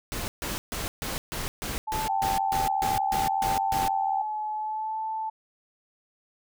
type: noise bursts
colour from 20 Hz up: pink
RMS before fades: -32 dBFS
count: 13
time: 0.12-3.88 s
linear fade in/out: 0 ms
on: 160 ms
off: 140 ms
type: tone with vibrato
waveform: sine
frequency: 867 Hz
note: A5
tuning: 26 cents flat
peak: -28 dBFS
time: 1.87-5.3 s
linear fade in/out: 10 ms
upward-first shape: sine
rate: 0.69 Hz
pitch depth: 25 cents each way
type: tone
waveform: sine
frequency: 784 Hz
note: G5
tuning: in tune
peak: -25 dBFS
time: 2.09-4.22 s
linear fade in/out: 5 ms
effects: none